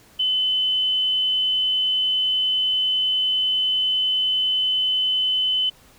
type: tone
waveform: sine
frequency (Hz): 3030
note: F#7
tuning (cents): +40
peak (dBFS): -18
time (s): 0.19-5.7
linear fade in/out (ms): 10
effects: pink hiss -52 dBFS RMS until 5.98 s